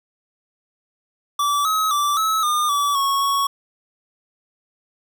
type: tone with pitch steps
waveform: square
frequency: 1157 / 1278 / 1167 / 1295 / 1212 / 1149 / 1104 / 1112 Hz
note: D6 / D#6 / D6 / E6 / D#6 / D6 / C#6 / C#6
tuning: -26 / +46 / -11 / -31 / -46 / -38 / -7 / +5 cents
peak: -18 dBFS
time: 1.39-3.47 s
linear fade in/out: 5 ms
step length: 260 ms
effects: none